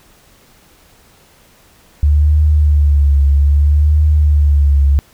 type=tone with vibrato; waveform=sine; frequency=72.9 Hz; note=D2; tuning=12 cents flat; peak=-7 dBFS; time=2.03-4.99 s; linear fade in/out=0 ms; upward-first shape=triangle; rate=0.62 Hz; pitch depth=76 cents each way; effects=pink hiss -48 dBFS RMS until 5.13 s